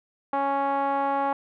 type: tone with low-pass filter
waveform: 5% pulse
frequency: 277.2 Hz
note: C#4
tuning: in tune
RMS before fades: -25 dBFS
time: 0.33-1.33 s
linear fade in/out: 2 ms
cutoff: 900 Hz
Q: 3
effects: none